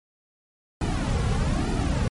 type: noise with flanger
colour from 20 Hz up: brown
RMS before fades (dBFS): -24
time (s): 0.81-2.08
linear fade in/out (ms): 2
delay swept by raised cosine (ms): 1.8 to 3.3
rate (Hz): 1.1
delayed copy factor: -0.8
effects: MP3 48 kbps